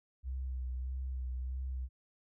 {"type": "tone with vibrato", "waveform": "sine", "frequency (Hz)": 64, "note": "C2", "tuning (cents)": -38, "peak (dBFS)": -35, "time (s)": [0.23, 1.89], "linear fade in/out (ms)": 50, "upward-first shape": "sine", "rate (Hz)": 1.6, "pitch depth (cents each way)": 32, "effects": []}